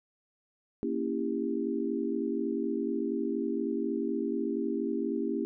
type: chord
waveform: sine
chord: A# diminished seventh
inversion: none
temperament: equal with one note detuned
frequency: 233.1 / 277.2 / 329.6 / 398.6 Hz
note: A#3 / C#4 / E4 / G4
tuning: 0 / 0 / 0 / +29 cents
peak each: -34 dBFS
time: 0.83-5.45 s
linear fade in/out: 0 ms
effects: none